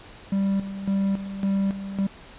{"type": "tone with tremolo", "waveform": "triangle", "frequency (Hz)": 196, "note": "G3", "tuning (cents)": 0, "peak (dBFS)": -18, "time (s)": [0.32, 2.07], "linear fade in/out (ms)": 5, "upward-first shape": "square", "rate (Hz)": 1.8, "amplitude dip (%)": 70, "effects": ["pink hiss -46 dBFS RMS until 2.38 s", "resampled to 8000 Hz"]}